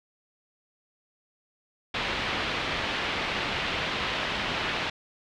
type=low-pass noise; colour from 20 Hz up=white; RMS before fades=-30 dBFS; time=1.94-4.9 s; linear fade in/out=5 ms; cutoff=3400 Hz; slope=24 dB/octave; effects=none